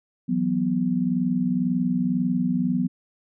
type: chord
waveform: sine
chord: E suspended second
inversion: none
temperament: equal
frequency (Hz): 164.81 / 185 / 246.9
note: E3 / F#3 / B3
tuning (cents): 0 / 0 / 0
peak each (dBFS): -29 / -24 / -23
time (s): 0.28-2.88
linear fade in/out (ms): 20
effects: none